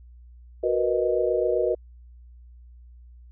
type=chord; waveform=sine; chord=B major seventh; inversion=second; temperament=equal with one note detuned; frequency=368.9 / 466.2 / 493.9 / 622.3 Hz; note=F#4 / A#4 / B4 / D#5; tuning=-5 / 0 / 0 / 0 cents; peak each=-26 dBFS; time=0.63-1.75 s; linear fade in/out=10 ms; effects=added 60 Hz sine -45 dBFS peak until 3.31 s